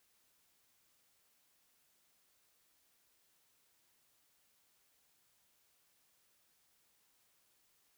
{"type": "silence", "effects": ["white hiss -74 dBFS RMS until 7.97 s"]}